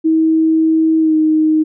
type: tone with pitch glide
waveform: sine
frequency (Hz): 320 to 312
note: D#4 to D#4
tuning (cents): +49 to +5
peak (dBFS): -9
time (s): 0.04-1.64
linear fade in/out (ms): 20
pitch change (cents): -44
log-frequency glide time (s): 0.99-1.15
effects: none